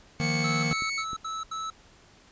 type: tone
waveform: sawtooth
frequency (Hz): 2217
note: C#7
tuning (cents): 0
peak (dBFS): -25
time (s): 0.19-1.05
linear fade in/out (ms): 50
type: chord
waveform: square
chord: Eb suspended second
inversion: none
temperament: just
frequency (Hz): 155.56 / 175.01 / 233.3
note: Eb3 / F3 / Bb3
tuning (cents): 0 / +4 / +2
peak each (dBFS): -29 / -35 / -33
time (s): 0.2-0.73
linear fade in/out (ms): 0
type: tone bursts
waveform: square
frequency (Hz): 1306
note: E6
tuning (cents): -17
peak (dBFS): -32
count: 5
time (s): 0.44-1.702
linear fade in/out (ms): 5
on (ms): 190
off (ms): 78
type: clicks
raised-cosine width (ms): 3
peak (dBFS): -28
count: 3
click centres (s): 0.715 / 0.822 / 1.132
effects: pink hiss -56 dBFS RMS until 2.31 s + resampled to 16000 Hz